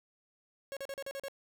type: tone bursts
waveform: 45% pulse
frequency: 549 Hz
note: C#5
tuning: 17 cents flat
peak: -38 dBFS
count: 7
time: 0.72-1.283 s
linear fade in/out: 0 ms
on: 47 ms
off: 39 ms
effects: none